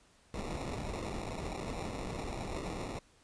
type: noise with sample-and-hold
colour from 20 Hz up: pink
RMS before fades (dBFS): -39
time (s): 0.34-2.99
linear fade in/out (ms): 2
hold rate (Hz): 1575
effects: pink hiss -65 dBFS RMS until 3.23 s + resampled to 22050 Hz